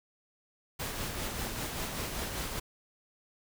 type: noise with tremolo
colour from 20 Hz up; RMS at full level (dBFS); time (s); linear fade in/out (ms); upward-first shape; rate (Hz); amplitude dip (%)
pink; -35; 0.79-2.6; 10; sine; 5.1; 35
effects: none